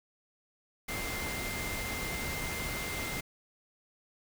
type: tone in noise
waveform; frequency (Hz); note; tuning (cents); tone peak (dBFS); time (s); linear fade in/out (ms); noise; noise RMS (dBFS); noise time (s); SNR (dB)
sine; 2093; C7; 0; -39; 0.88-3.21; 10; pink; -37; 0.88-3.21; -5
effects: none